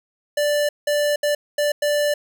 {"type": "tone bursts at uneven times", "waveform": "square", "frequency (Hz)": 587.3, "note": "D5", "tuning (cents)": 0, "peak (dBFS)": -18, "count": 5, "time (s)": [[0.37, 0.69], [0.87, 1.16], [1.23, 1.35], [1.58, 1.72], [1.82, 2.14]], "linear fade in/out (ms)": 5, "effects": []}